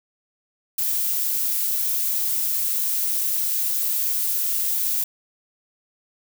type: noise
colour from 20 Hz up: violet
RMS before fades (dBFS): -23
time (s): 0.78-5.04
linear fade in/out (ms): 5
effects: none